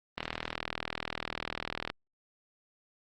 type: click train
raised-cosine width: 0.3 ms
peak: -16 dBFS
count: 70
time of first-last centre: 0.18-1.901 s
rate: 40.1 Hz
effects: Opus 24 kbps